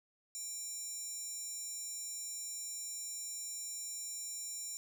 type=tone with high-pass filter; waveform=square; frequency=790 Hz; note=G5; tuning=13 cents sharp; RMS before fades=-43 dBFS; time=0.35-4.77 s; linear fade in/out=0 ms; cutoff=7000 Hz; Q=5.1; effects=none